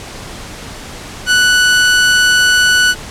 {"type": "tone", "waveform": "sawtooth", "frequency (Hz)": 1482, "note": "F#6", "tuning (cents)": 2, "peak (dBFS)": -4, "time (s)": [1.26, 2.95], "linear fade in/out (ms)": 50, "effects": ["pink hiss -29 dBFS RMS until 3.1 s", "low-pass 9000 Hz 12 dB/octave"]}